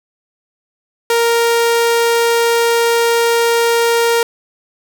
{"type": "tone", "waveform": "sawtooth", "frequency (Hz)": 466.2, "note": "A#4", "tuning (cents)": 0, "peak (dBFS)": -7, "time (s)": [1.1, 4.23], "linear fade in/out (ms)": 2, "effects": []}